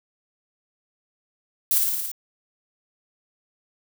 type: noise with echo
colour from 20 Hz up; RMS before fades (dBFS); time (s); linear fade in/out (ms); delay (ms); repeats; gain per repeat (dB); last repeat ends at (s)
violet; -20; 1.71-1.78; 0; 56; 6; -2; 2.116
effects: none